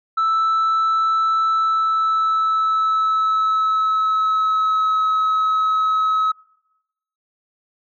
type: tone with pitch glide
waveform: sine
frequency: 1318.5 to 1283.9 Hz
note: E6 to E6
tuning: 0 to -46 cents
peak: -13 dBFS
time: 0.17-6.32 s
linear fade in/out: 10 ms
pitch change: -46 cents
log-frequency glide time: 1.48-5.05 s
effects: noise-tail reverb RT60 0.9 s tail -24 dB re dry + tanh soft clip ceiling -14 dBFS